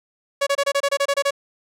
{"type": "tone bursts", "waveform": "sawtooth", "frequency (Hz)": 561, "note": "C#5", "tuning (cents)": 21, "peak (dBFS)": -13, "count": 11, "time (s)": [0.41, 1.308], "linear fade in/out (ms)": 10, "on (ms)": 58, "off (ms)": 26, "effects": ["low-pass 10000 Hz 12 dB/octave"]}